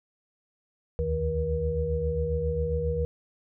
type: tone cluster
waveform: sine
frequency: 72.3 / 79.7 / 156.6 / 478.6 Hz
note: D2 / D#2 / D#3 / A#4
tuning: -27 / +42 / +11 / +46 cents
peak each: -33 / -30 / -33 / -28 dBFS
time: 0.99-3.05 s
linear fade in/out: 0 ms
effects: none